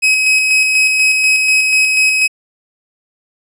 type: tone with tremolo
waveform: 40% pulse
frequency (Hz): 2544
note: D#7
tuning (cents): +38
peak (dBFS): -7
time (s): 0.02-2.28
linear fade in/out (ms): 20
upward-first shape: square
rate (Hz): 4.1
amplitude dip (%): 30
effects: low-pass 12000 Hz 12 dB/octave